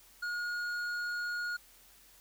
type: tone with hard clipping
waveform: sine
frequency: 1437 Hz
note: F6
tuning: 49 cents sharp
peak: -35 dBFS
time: 0.22-1.57 s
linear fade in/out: 10 ms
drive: 7 dB
effects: added 43 Hz sine -68 dBFS peak until 2.2 s + white hiss -60 dBFS RMS until 2.2 s